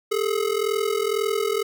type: ring-modulated tone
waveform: square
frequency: 425.1 Hz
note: G#4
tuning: 40 cents sharp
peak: -19 dBFS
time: 0.11-1.63 s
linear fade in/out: 10 ms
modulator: 21 Hz
effects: none